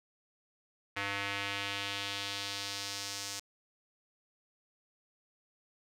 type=tone with band-pass filter sweep; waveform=square; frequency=100 Hz; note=G2; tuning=35 cents sharp; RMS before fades=-38 dBFS; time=0.96-3.4 s; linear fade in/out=10 ms; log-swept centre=2100 to 6200 Hz; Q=1.6; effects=none